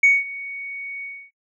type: tone with ADSR envelope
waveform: sine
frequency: 2232 Hz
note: C#7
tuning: 11 cents sharp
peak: -8 dBFS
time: 0.03-1.31 s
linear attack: 6 ms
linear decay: 200 ms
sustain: -21 dB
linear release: 280 ms
effects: noise-tail reverb RT60 0.1 s tail -22 dB re dry + tanh soft clip ceiling -7 dBFS